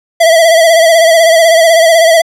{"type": "tone with vibrato", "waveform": "square", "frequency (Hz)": 659, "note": "E5", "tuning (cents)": -1, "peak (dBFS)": -4, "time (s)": [0.2, 2.22], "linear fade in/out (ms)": 10, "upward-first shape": "sine", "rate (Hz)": 16, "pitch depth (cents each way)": 54, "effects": ["low-pass 12000 Hz 12 dB/octave"]}